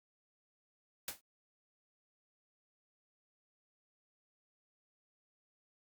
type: noise with exponential decay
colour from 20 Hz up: white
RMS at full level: -36 dBFS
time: 1.08-1.21 s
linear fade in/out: 2 ms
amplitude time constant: 28 ms
effects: Opus 48 kbps